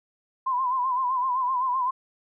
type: tone with vibrato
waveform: sine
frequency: 1019 Hz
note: C6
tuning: 46 cents flat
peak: -22 dBFS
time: 0.46-1.91 s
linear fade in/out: 10 ms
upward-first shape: sine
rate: 7.8 Hz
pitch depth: 76 cents each way
effects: none